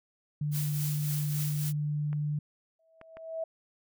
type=tone; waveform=sine; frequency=148.5 Hz; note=D3; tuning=20 cents sharp; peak=-28 dBFS; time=0.41-2.39 s; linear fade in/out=5 ms
type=noise with tremolo; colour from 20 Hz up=blue; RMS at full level=-36 dBFS; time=0.51-1.73 s; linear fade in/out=50 ms; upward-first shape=triangle; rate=3.6 Hz; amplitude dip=55%
type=clicks; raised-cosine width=0.5 ms; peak=-32 dBFS; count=3; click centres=2.13 / 3.014 / 3.17 s
type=tone with exponential growth; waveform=sine; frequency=650 Hz; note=E5; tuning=24 cents flat; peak=-29 dBFS; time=2.79-3.44 s; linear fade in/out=5 ms; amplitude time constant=140 ms
effects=none